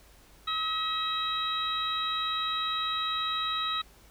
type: harmonic tone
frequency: 640 Hz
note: D#5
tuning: 49 cents sharp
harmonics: 2 / 3 / 4 / 5 / 6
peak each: -31 / -41 / -42 / -43 / -31 dBFS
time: 0.47-3.82 s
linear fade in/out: 10 ms
effects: added 50 Hz sine -58 dBFS peak until 4.1 s + pink hiss -58 dBFS RMS until 4.1 s